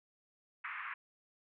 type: band-pass noise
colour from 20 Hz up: pink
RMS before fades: -43 dBFS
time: 0.64-0.94 s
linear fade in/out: 5 ms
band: 1100 to 2400 Hz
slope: 48 dB/octave
effects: none